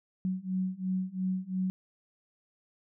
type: beating tone pair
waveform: sine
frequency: 184.9 / 187.8 Hz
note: F#3 / F#3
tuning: -1 / +26 cents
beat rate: 2.9 Hz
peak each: -33 / -32 dBFS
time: 0.25-1.7 s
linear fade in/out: 0 ms
effects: none